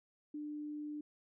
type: tone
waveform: sine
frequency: 298.1 Hz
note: D4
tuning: 26 cents sharp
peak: -40 dBFS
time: 0.34-1.01 s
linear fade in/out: 5 ms
effects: none